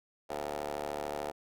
15% pulse ring-modulated tone, 73.42 Hz, D2, in tune, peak -26 dBFS, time 0.29-1.32 s, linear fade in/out 20 ms, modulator 603 Hz, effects none

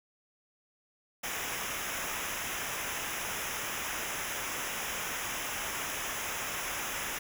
pink noise with comb filter, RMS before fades -36 dBFS, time 1.23-7.19 s, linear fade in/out 10 ms, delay 0.23 ms, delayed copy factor -0.8, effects none

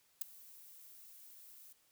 violet noise with ADSR envelope, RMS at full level -33 dBFS, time 0.21-1.73 s, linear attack 7 ms, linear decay 8 ms, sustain -24 dB, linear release 6 ms, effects white hiss -72 dBFS RMS until 1.91 s

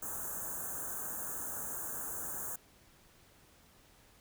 white band-stop noise, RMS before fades -40 dBFS, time 0.02-2.56 s, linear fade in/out 5 ms, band 1700 to 6300 Hz, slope 96 dB/octave, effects pink hiss -63 dBFS RMS until 4.2 s

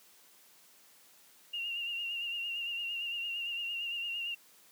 sine tone with vibrato, 2794 Hz, F7, in tune, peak -34 dBFS, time 1.53-4.35 s, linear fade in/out 10 ms, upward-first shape sine, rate 8.8 Hz, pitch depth 41 cents each way, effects white hiss -61 dBFS RMS until 4.71 s + high-pass 150 Hz 12 dB/octave

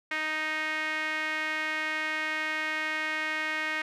sawtooth tone with band-pass filter, 311.1 Hz, D#4, in tune, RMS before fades -31 dBFS, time 0.11-3.82 s, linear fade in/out 5 ms, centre 2000 Hz, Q 3.4, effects none

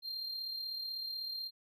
triangle tone with amplitude modulation, 4186 Hz, C8, in tune, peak -35 dBFS, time 0.02-1.51 s, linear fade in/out 50 ms, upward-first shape sine, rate 36.1 Hz, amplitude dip 40%, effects none

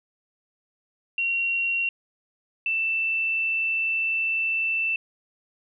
sine tone pair in turn, 2744 / 2664 Hz, F7 / E7, -31 / +18 cents, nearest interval minor second, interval 51 cents, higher first, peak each -22 dBFS, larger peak neither, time 1.18-1.89 / 2.66-4.96 s, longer second, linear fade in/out 2 ms, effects none

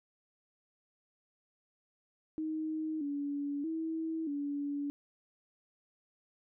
sine tone with pitch steps, 313.5 / 285.7 / 322.7 / 286.3 Hz, D#4 / D4 / E4 / D4, +13 / -48 / -37 / -44 cents, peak -33 dBFS, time 2.38-4.9 s, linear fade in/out 0 ms, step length 630 ms, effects none

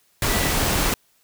sine tone in noise, 1967 Hz, B6, 7 cents flat, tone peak -31 dBFS, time 0.29-0.51 s, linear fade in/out 2 ms, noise pink, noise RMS -21 dBFS, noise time 0.22-0.94 s, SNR -13 dB, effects white hiss -62 dBFS RMS until 1.23 s

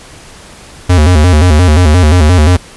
square tone with vibrato, 82.6 Hz, E2, 4 cents sharp, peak -4 dBFS, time 0.89-2.57 s, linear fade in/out 10 ms, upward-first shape square, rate 5.7 Hz, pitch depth 150 cents each way, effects pink hiss -34 dBFS RMS until 2.76 s + resampled to 24000 Hz

